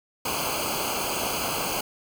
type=noise with comb filter; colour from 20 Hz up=pink; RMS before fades=-28 dBFS; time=0.25-1.81 s; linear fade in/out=5 ms; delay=0.54 ms; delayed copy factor=-0.9; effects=none